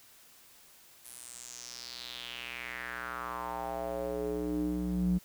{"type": "tone with band-pass filter sweep", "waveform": "square", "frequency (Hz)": 60.8, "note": "B1", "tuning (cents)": -26, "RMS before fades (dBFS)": -36, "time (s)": [1.04, 5.19], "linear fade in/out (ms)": 20, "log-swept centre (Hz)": [11000, 170], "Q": 4, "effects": ["white hiss -58 dBFS RMS until 5.24 s"]}